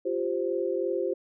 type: chord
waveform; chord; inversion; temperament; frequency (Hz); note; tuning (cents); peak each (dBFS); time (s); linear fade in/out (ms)
sine; F suspended second; none; equal; 349.2 / 392 / 523.3; F4 / G4 / C5; 0 / 0 / 0; -30; 0.05-1.14; 10
effects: none